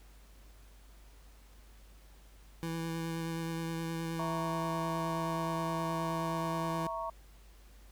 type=tone with vibrato; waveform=25% pulse; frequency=164.81 Hz; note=E3; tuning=in tune; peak=-31 dBFS; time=2.63-6.87 s; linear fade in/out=0 ms; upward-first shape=sine; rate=9.5 Hz; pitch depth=13 cents each way
type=chord; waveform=sine; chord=A# diminished; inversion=second; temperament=equal; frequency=659.3 / 932.3 / 1108.7 Hz; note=E5 / A#5 / C#6; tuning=0 / 0 / 0 cents; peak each=-39 dBFS; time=4.19-7.1 s; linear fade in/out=5 ms
effects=added 50 Hz sine -54 dBFS peak until 7.91 s + pink hiss -63 dBFS RMS until 7.91 s